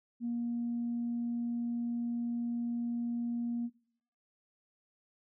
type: tone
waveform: sine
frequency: 236.9 Hz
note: A#3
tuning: 28 cents sharp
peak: -31 dBFS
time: 0.2-3.7 s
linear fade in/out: 50 ms
effects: noise-tail reverb RT60 0.6 s tail -19 dB re dry + tanh soft clip ceiling -27 dBFS